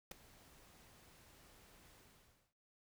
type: noise with ADSR envelope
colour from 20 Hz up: pink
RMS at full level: -42 dBFS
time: 0.11-2.54 s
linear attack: 6 ms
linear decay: 5 ms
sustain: -22 dB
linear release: 560 ms
effects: noise-tail reverb RT60 0.2 s tail -20 dB re dry